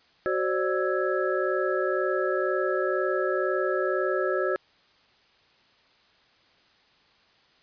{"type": "tone cluster", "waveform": "sine", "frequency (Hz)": [373.3, 531, 593, 1318, 1665], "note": ["F#4", "C5", "D5", "E6", "G#6"], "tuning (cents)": [15, 25, 17, -1, 4], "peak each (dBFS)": [-27, -29, -30, -32, -33], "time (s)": [0.26, 4.56], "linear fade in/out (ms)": 0, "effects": ["white hiss -61 dBFS RMS until 7.62 s", "resampled to 11025 Hz"]}